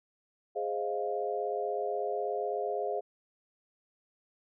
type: chord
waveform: sine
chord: F minor seventh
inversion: first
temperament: equal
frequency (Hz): 415.3 / 523.3 / 622.3 / 698.5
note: Ab4 / C5 / Eb5 / F5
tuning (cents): 0 / 0 / 0 / 0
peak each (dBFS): -34 / -37 / -38 / -35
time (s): 0.55-3.01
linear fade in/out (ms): 20
effects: none